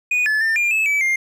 triangle tone with pitch steps, 2470 / 1727 / 1796 / 2402 / 2604 / 2298 / 2114 Hz, D#7 / A6 / A6 / D7 / E7 / D7 / C7, -13 / -33 / +35 / +38 / -22 / -38 / +17 cents, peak -14 dBFS, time 0.11-1.16 s, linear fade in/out 5 ms, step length 150 ms, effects none

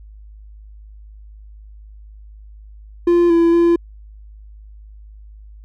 triangle tone with pitch steps, 346.2 / 336.4 / 340.9 Hz, F4 / E4 / F4, -15 / +35 / -42 cents, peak -8 dBFS, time 3.07-3.76 s, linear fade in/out 5 ms, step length 230 ms, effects added 52 Hz sine -37 dBFS peak until 5.64 s

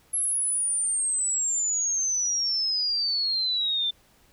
sine exponential sweep, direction down, 11175 to 3537 Hz, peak -23 dBFS, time 0.13-3.91 s, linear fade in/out 10 ms, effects pink hiss -60 dBFS RMS until 4.32 s

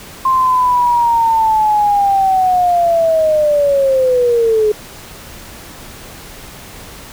sine linear sweep, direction down, 1056 to 419 Hz, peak -9 dBFS, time 0.25-4.72 s, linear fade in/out 5 ms, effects pink hiss -34 dBFS RMS until 7.12 s

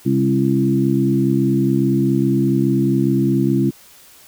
harmonic tone with a mistuned harmonic, 67.2 Hz, C2, 47 cents sharp, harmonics 2 / 3 / 4 / 5, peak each -19 / -19 / -19 / -19 dBFS, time 0.05-3.71 s, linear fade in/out 20 ms, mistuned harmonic 4, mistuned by +15 cents, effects white hiss -46 dBFS RMS until 4.27 s

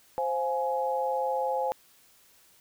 sine chord, F minor, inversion second, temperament just, 523.8 / 698.5 / 838.1 Hz, C5 / F5 / Ab5, +2 / 0 / +16 cents, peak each -29 / -35 / -29 dBFS, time 0.18-1.72 s, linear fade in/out 0 ms, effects white hiss -60 dBFS RMS until 2.6 s

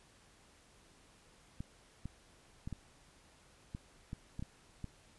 clicks, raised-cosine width 5 ms, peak -29 dBFS, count 9, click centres 1.605 / 2.056 / 2.675 / 2.727 / 3.749 / 4.131 / 4.394 / 4.425 / 4.843 s, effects pink hiss -64 dBFS RMS until 5.18 s + resampled to 24000 Hz

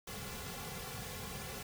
pink noise with comb filter, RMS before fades -44 dBFS, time 0.07-1.63 s, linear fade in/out 5 ms, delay 3.2 ms, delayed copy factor -0.9, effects none

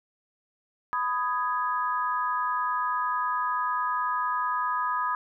sine chord, G# minor, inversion first, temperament just, 996.7 / 1245.9 / 1661.2 Hz, B5 / D#6 / G#6, +16 / +2 / 0 cents, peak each -28 / -28 / -34 dBFS, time 0.93-5.15 s, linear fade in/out 0 ms, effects none

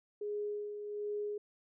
sine tone with tremolo, 415.3 Hz, G#4, in tune, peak -34 dBFS, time 0.21-1.38 s, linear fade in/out 5 ms, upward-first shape sine, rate 1.3 Hz, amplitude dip 50%, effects none

